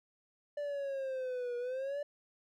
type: exponential two-way sweep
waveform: triangle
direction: down then up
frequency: 587.3 to 479.8 to 587.3 Hz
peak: -33 dBFS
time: 0.57-2.03 s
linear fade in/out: 5 ms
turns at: 1.57 s
effects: none